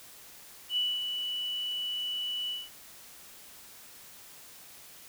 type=tone with ADSR envelope; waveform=sine; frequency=2960 Hz; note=F#7; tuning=in tune; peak=-25 dBFS; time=0.69-2.7 s; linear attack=77 ms; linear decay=230 ms; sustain=-6 dB; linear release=200 ms; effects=white hiss -51 dBFS RMS until 5.08 s